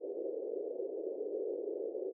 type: band-pass noise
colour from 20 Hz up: pink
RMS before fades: -39 dBFS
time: 0-2.13 s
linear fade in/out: 50 ms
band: 370 to 510 Hz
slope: 48 dB/octave
effects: none